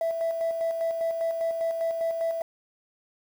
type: tone with tremolo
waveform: sine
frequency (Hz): 661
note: E5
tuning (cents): +5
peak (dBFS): -22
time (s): 0.01-2.42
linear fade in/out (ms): 2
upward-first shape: square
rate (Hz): 5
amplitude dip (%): 45
effects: tanh soft clip ceiling -20 dBFS + 8-bit